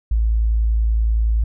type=tone; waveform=sine; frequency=55.3 Hz; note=A1; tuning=9 cents sharp; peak=-14 dBFS; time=0.11-1.44 s; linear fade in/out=5 ms; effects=none